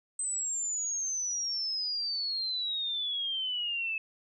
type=exponential sweep; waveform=sine; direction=down; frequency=8230 to 2599 Hz; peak=-30 dBFS; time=0.19-3.98 s; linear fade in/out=2 ms; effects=none